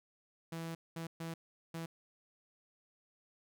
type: tone bursts at uneven times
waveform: sawtooth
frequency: 164.81 Hz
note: E3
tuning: in tune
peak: -36 dBFS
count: 4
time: 0.52-0.75 / 0.96-1.07 / 1.2-1.34 / 1.74-1.86 s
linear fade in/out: 5 ms
effects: none